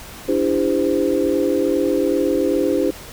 sine tone cluster, 289.6 / 332 / 399.8 / 515 Hz, D4 / E4 / G4 / C5, -24 / +12 / +34 / -28 cents, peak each -21 dBFS, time 0.28-2.91 s, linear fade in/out 10 ms, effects pink hiss -37 dBFS RMS until 3.12 s

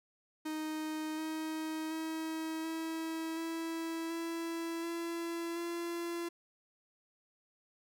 45% pulse tone with pitch steps, 311.1 / 315.3 / 319.5 / 323.7 / 328.1 / 332.5 / 336.9 / 341.4 Hz, D#4 / D#4 / D#4 / E4 / E4 / E4 / E4 / F4, 0 / +23 / +46 / -31 / -8 / +15 / +38 / -39 cents, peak -36 dBFS, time 0.45-6.29 s, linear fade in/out 10 ms, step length 730 ms, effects none

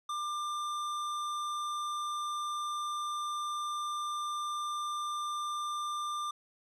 sine tone with hard clipping, 1193 Hz, D6, 27 cents sharp, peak -35 dBFS, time 0.09-6.31 s, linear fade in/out 5 ms, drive 13 dB, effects none

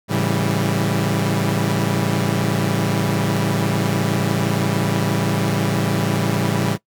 sawtooth chord, A dominant seventh, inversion none, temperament equal with one note detuned, 107.86 / 138.59 / 164.81 / 196 Hz, A2 / C#3 / E3 / G3, -34 / 0 / 0 / 0 cents, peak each -19 dBFS, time 0.08-6.78 s, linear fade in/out 50 ms, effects noise-tail reverb RT60 0.1 s tail -19 dB re dry

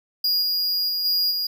square tone with level steps, 4861 Hz, D#8, 41 cents flat, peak -19 / -21 / -23 / -19 / -23 dBFS, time 0.24-1.47 s, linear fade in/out 5 ms, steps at 0.41 / 0.88 / 1.04 / 1.3 s, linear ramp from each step 20 ms, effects none

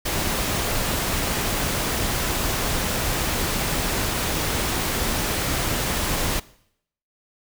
pink noise, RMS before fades -24 dBFS, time 0.05-6.4 s, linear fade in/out 10 ms, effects noise-tail reverb RT60 0.7 s tail -20 dB re dry

